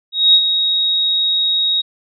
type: tone with ADSR envelope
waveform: sine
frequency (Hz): 3777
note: A#7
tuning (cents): +22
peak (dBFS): -5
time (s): 0.12-1.82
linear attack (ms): 220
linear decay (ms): 64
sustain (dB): -8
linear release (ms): 18
effects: none